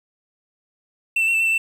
triangle tone with pitch steps, 2693 / 2653 / 2723 / 2646 / 2695 / 2661 / 2679 Hz, E7 / E7 / F7 / E7 / E7 / E7 / E7, +36 / +10 / -44 / +6 / +38 / +16 / +27 cents, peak -15 dBFS, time 1.16-1.58 s, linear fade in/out 5 ms, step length 60 ms, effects 8-bit

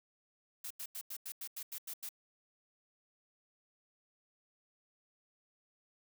blue noise bursts, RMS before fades -43 dBFS, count 10, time 0.64-2.091 s, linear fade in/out 5 ms, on 65 ms, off 89 ms, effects none

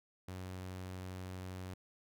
sawtooth tone, 92.5 Hz, F#2, in tune, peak -39 dBFS, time 0.28-1.74 s, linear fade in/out 5 ms, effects none

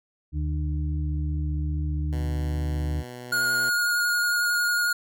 harmonic tone, 75.2 Hz, D2, 42 cents sharp, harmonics 1 / 2 / 4, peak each -25 / -31 / -37 dBFS, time 0.32-3.04 s, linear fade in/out 50 ms
10% pulse tone, 123.47 Hz, B2, in tune, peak -29 dBFS, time 2.12-3.7 s, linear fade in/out 10 ms
square tone with vibrato, 1434 Hz, F6, 45 cents sharp, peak -22 dBFS, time 3.32-4.93 s, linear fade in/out 5 ms, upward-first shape sine, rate 11 Hz, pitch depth 12 cents each way
effects none

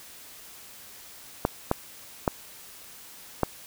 clicks, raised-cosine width 1 ms, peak -7 dBFS, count 4, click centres 1.451 / 1.714 / 2.278 / 3.433 s, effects white hiss -47 dBFS RMS until 3.66 s

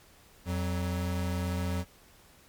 square tone pair together, 87.31 / 185.36 Hz, F2 / F#3, 0 / +3 cents, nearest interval octave + minor second, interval 1303 cents, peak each -31 / -35 dBFS, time 0.45-1.85 s, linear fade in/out 50 ms, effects pink hiss -58 dBFS RMS until 2.48 s + MP3 96 kbps

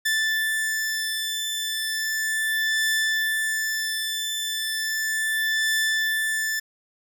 sawtooth beating tone pair, 1760 / 1760.35 Hz, A6 / A6, 0 / 0 cents, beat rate 0.35 Hz, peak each -25 / -21 dBFS, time 0.05-6.6 s, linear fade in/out 10 ms, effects none

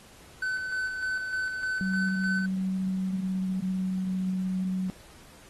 triangle tone with tremolo, 1516 Hz, F#6, 42 cents sharp, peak -25 dBFS, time 0.42-2.46 s, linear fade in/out 5 ms, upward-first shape square, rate 3.3 Hz, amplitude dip 40%
sine tone with pitch glide, 189.1 to 186.5 Hz, F#3 to F#3, +38 to +14 cents, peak -26 dBFS, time 1.81-4.9 s, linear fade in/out 0 ms, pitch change -24 cents, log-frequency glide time 2.33-4.27 s
effects pink hiss -53 dBFS RMS until 5.49 s + AAC 32 kbps

